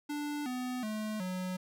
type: tone with pitch steps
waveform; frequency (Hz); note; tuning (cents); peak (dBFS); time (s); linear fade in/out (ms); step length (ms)
square; 293.7 / 251.3 / 215 / 183.95; D4 / B3 / A3 / F#3; 0 / +30 / -40 / -10; -35; 0.09-1.57; 10; 370
effects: none